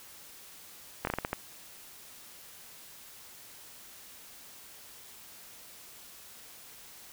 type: slowing click train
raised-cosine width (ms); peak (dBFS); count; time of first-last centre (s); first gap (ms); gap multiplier
0.5; -15; 7; 1.05-1.331; 22; 1.3
effects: white hiss -51 dBFS RMS until 7.12 s